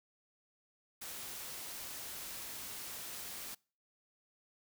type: noise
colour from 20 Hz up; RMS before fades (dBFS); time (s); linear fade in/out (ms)
white; -45; 1.01-3.55; 10
effects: noise-tail reverb RT60 0.4 s tail -26 dB re dry